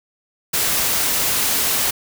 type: noise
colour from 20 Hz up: white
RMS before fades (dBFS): -19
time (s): 0.53-1.91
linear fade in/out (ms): 10
effects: none